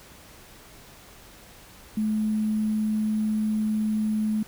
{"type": "tone with sample-and-hold", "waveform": "sine", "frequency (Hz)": 215, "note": "A3", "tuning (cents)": -40, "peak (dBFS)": -22, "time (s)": [1.97, 4.43], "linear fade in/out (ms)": 5, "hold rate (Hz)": 11025, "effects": ["pink hiss -49 dBFS RMS until 4.47 s"]}